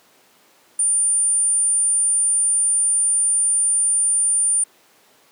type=tone; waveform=sine; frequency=9210 Hz; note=D9; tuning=35 cents flat; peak=-15 dBFS; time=0.79-4.64 s; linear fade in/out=5 ms; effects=pink hiss -54 dBFS RMS until 5.31 s + high-pass 300 Hz 12 dB/octave